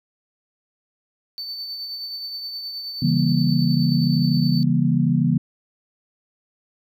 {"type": "tone with tremolo", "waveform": "triangle", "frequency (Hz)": 4529, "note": "C#8", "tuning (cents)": 36, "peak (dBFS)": -26, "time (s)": [1.38, 4.63], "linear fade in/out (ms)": 0, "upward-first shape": "triangle", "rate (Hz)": 9.5, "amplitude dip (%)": 40}
{"type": "chord", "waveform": "sine", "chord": "C# diminished seventh", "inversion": "none", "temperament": "just", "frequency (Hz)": [138.59, 166.31, 199.57, 239.5], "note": ["C#3", "E3", "G3", "Bb3"], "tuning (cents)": [0, 16, 31, 47], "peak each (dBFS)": [-21, -20, -25, -21], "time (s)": [3.02, 5.38], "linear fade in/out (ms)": 5}
{"effects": []}